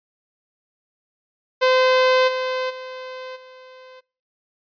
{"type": "tone with level steps", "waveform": "sawtooth", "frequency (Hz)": 514, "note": "C5", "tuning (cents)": -31, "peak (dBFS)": [-10, -18, -28, -38], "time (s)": [1.61, 4.01], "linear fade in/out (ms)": 20, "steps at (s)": [2.27, 2.69, 3.35], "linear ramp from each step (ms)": 20, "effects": ["noise-tail reverb RT60 0.4 s tail -24 dB re dry", "resampled to 11025 Hz"]}